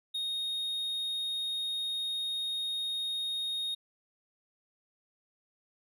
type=tone; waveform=triangle; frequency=3719 Hz; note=A#7; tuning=5 cents flat; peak=-30 dBFS; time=0.14-3.75 s; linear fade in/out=10 ms; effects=none